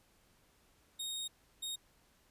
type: tone bursts at uneven times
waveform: sawtooth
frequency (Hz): 3729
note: A#7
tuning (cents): 0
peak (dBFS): -35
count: 2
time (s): 0.99-1.28 / 1.62-1.76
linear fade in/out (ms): 10
effects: pink hiss -69 dBFS RMS until 2.3 s + resampled to 32000 Hz